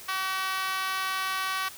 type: tone with high-pass filter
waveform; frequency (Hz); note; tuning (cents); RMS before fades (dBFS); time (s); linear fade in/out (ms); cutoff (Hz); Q
5% pulse; 379.6; F#4; +44; -30; 0.08-1.69; 10; 1100; 3
effects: white hiss -45 dBFS RMS until 1.77 s